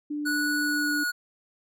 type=tone; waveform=sine; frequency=295.6 Hz; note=D4; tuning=11 cents sharp; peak=-28 dBFS; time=0.1-1.04 s; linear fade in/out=10 ms
type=tone with pitch glide; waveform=square; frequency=1471 to 1454.1 Hz; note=F#6 to F#6; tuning=-11 to -31 cents; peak=-26 dBFS; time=0.25-1.12 s; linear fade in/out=20 ms; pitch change=-20 cents; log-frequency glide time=0.61-1 s
effects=none